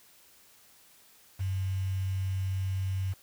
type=tone with quantisation; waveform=sine; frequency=95.1 Hz; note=F#2; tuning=48 cents sharp; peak=-28 dBFS; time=1.39-3.14 s; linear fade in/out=20 ms; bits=8; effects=white hiss -59 dBFS RMS until 3.22 s